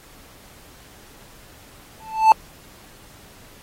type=tone with exponential growth; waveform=triangle; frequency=880 Hz; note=A5; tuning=in tune; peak=-3 dBFS; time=2-2.32 s; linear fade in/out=1 ms; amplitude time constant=68 ms; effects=pink hiss -48 dBFS RMS until 3.62 s + AAC 48 kbps